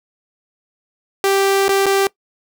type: tone with dropouts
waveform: sawtooth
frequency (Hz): 392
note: G4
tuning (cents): 0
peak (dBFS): -9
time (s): 1.24-2.07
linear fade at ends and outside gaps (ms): 1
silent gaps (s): 1.682-1.691 / 1.859-1.864
effects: noise-tail reverb RT60 0.1 s tail -21 dB re dry